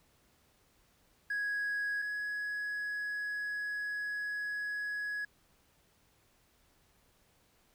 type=tone pair in turn; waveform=triangle; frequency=1661.2 / 1675.7 Hz; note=G#6 / G#6; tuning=0 / +15 cents; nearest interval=unison; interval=15 cents; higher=second; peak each=-29 / -32 dBFS; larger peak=first; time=1.3-2.02 / 2.02-5.25 s; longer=second; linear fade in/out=5 ms; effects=tanh soft clip ceiling -27 dBFS + pink hiss -69 dBFS RMS until 7.74 s